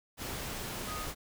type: tone in noise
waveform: sine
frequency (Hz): 1244.5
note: D#6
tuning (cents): 0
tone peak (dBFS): -40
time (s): 0.86-1.08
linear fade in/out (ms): 50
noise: pink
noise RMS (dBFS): -39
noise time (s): 0.17-1.15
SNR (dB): -4
effects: none